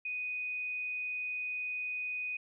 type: tone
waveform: sine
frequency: 2489 Hz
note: D#7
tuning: in tune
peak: -34 dBFS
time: 0.05-2.37 s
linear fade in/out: 5 ms
effects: none